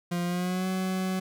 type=tone with pitch glide; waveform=40% pulse; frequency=174.61 to 187.14 Hz; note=F3 to F#3; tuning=0 to +20 cents; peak=-26 dBFS; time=0.11-1.2 s; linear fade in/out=10 ms; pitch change=+120 cents; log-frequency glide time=0.24-0.67 s; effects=none